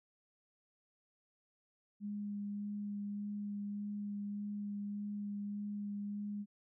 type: tone with vibrato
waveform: sine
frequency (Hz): 204.8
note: G#3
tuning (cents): -24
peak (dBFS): -38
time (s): 2-6.46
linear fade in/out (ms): 50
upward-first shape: sine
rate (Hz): 1.7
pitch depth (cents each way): 11
effects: none